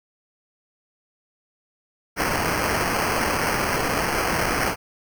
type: noise with sample-and-hold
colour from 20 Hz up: violet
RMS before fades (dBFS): -23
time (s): 2.16-4.76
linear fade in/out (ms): 50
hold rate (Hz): 3675
effects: none